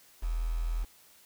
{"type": "tone with quantisation", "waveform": "sine", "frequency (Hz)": 41.2, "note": "E1", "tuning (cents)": 0, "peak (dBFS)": -28, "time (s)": [0.22, 0.85], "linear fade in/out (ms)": 20, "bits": 8, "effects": ["white hiss -59 dBFS RMS until 1.25 s"]}